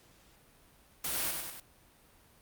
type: noise with echo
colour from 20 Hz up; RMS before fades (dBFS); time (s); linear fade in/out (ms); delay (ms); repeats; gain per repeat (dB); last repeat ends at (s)
white; -34; 1.04-1.31; 5; 97; 3; -4; 1.601
effects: pink hiss -62 dBFS RMS until 2.41 s + Opus 48 kbps